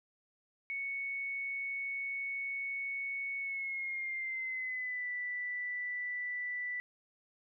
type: tone with pitch glide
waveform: sine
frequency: 2217 to 1975.1 Hz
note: C#7 to B6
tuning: 0 to 0 cents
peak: -35 dBFS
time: 0.7-6.8 s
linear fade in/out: 0 ms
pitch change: -200 cents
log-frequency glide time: 3.39-5.09 s
effects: none